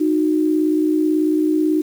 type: tone pair together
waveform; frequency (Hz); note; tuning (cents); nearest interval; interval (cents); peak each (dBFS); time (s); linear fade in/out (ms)
sine; 307.9 / 366.1; D#4 / F#4; -18 / -18; minor third; 300; -15 / -21; 0-1.82; 10
effects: 7-bit